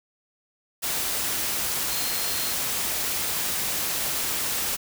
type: tone in noise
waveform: sine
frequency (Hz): 4194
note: C8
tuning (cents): +3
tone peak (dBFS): -35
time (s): 1.89-2.54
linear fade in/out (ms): 20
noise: white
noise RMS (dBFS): -27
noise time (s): 0.82-4.77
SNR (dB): -11
effects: none